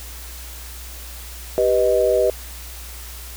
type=chord; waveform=sine; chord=G augmented; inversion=none; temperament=equal; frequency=392 / 493.9 / 622.3 Hz; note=G4 / B4 / D#5; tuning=0 / 0 / 0 cents; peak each=-20 / -18 / -18 dBFS; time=1.58-2.3 s; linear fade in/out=0 ms; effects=added 60 Hz sine -35 dBFS peak until 3.36 s + white hiss -38 dBFS RMS until 3.36 s